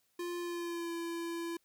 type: tone with pitch glide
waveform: square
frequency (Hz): 349.2 to 337.5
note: F4 to E4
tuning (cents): 0 to +41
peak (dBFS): -37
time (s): 0.19-1.57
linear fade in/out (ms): 5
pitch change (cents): -59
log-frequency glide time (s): 0.39-0.92
effects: white hiss -75 dBFS RMS until 1.64 s